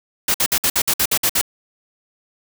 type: noise bursts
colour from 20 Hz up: white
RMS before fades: -17 dBFS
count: 10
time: 0.28-1.414 s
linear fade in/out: 5 ms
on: 63 ms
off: 56 ms
effects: none